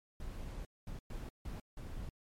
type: noise bursts at uneven times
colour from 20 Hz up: brown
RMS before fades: -43 dBFS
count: 5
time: 0.2-0.65 / 0.87-0.99 / 1.1-1.29 / 1.45-1.6 / 1.77-2.09 s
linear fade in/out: 2 ms
effects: MP3 64 kbps